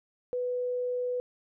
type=tone; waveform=sine; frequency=495.4 Hz; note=B4; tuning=5 cents sharp; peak=-28 dBFS; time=0.33-1.2 s; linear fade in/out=0 ms; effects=none